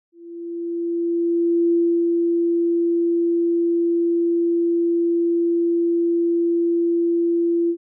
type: tone with ADSR envelope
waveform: sine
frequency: 339.9 Hz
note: F4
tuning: 47 cents flat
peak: -14 dBFS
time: 0.12-7.77 s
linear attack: 1600 ms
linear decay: 330 ms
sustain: -2 dB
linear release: 72 ms
effects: none